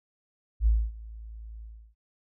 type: tone with ADSR envelope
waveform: sine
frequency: 55 Hz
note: A1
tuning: in tune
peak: -17 dBFS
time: 0.6-1.95 s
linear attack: 65 ms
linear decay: 250 ms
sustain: -22 dB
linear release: 330 ms
effects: none